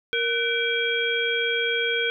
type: harmonic tone with a mistuned harmonic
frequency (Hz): 466.2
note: A#4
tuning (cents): 0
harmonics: 1 / 3 / 5 / 7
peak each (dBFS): -27 / -27 / -27 / -27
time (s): 0.13-2.1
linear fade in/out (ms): 0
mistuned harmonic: 3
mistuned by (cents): +130
effects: none